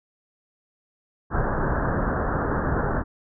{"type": "low-pass noise", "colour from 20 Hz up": "pink", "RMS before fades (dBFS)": -24, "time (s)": [1.3, 3.04], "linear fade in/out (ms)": 50, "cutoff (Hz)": 1700, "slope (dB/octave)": 96, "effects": []}